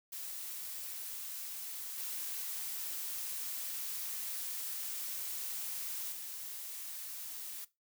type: noise with level steps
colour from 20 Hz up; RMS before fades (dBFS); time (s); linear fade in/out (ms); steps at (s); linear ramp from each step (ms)
blue; -43 / -40 / -44; 0.12-7.65; 10; 1.98 / 6.12; 2
effects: noise-tail reverb RT60 0.2 s tail -17 dB re dry